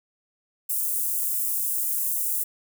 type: high-pass noise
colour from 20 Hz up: white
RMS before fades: -26 dBFS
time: 0.69-2.44 s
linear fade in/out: 10 ms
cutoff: 8800 Hz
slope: 24 dB/octave
effects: none